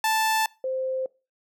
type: tone pair in turn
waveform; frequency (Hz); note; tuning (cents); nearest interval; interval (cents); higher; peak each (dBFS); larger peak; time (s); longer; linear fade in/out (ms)
sawtooth / sine; 880 / 521.9; A5 / C5; 0 / -4; major sixth; 904; first; -17 / -25; first; 0.04-0.46 / 0.64-1.06; neither; 2
effects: noise-tail reverb RT60 0.3 s tail -23 dB re dry